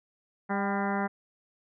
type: harmonic tone with a mistuned harmonic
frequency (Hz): 200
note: G3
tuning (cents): +35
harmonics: 1 / 2 / 3 / 4 / 5 / 6 / 7 / 8 / 9 / 10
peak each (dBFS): -30 / -36 / -38 / -33 / -37 / -41 / -38 / -41 / -41 / -43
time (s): 0.49-1.08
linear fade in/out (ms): 20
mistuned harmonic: 4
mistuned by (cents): -33
effects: none